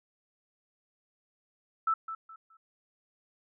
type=tone with echo; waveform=sine; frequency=1318.5 Hz; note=E6; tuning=in tune; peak=-24 dBFS; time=1.87-1.94 s; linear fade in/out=5 ms; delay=210 ms; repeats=3; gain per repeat=-11 dB; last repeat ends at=2.57 s; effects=none